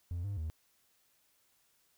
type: tone with pitch steps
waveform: triangle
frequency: 87 / 100.5 / 79.3 Hz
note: F2 / G2 / D#2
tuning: -6 / +44 / +33 cents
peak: -32 dBFS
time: 0.11-0.5 s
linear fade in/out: 0 ms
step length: 130 ms
effects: tanh soft clip ceiling -29 dBFS + white hiss -72 dBFS RMS until 1.97 s